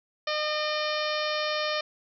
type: harmonic tone with a mistuned harmonic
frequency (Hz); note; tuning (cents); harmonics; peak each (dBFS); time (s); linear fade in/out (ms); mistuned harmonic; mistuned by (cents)
608; D#5; -40; 1 / 2 / 3 / 4 / 5 / 6 / 7 / 8 / 9; -30 / -33 / -35 / -36 / -37 / -38 / -38 / -39 / -40; 0.27-1.81; 5; 4; -18
effects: none